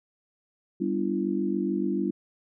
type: chord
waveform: sine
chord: G dominant seventh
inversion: none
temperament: equal with one note detuned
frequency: 196 / 246.9 / 293.7 / 340.7 Hz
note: G3 / B3 / D4 / F4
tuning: 0 / 0 / 0 / -43 cents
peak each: -29 / -33 / -30 / -29 dBFS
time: 0.8-2.11 s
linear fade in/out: 10 ms
effects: none